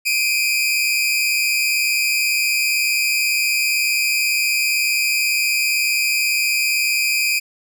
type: tone pair together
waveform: sawtooth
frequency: 2367 / 2507 Hz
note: D7 / D#7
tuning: +13 / +12 cents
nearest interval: minor second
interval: 99 cents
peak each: -16 dBFS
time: 0.05-7.4 s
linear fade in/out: 20 ms
effects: none